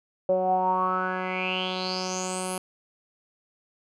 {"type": "tone with low-pass filter sweep", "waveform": "10% pulse", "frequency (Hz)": 185, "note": "F#3", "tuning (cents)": 0, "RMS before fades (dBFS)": -27, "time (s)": [0.29, 2.58], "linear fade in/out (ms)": 2, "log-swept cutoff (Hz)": [550, 11000], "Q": 8.1, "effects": []}